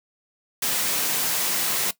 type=high-pass noise; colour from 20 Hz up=white; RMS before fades=-24 dBFS; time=0.62-1.91 s; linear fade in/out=5 ms; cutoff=130 Hz; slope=24 dB/octave; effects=noise-tail reverb RT60 0.1 s tail -17 dB re dry